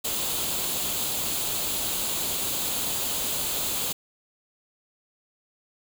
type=noise with comb filter; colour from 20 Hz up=white; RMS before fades=-28 dBFS; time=0.04-3.93 s; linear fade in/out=10 ms; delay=0.27 ms; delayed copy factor=+0.55; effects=none